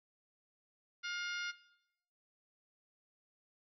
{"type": "harmonic tone", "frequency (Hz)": 709, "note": "F5", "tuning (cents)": 26, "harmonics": [2, 3, 4, 5, 6, 7, 8], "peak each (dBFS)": [-41, -45, -47, -49, -51, -52, -53], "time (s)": [1.03, 1.52], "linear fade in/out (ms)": 20, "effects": ["noise-tail reverb RT60 0.8 s tail -18 dB re dry"]}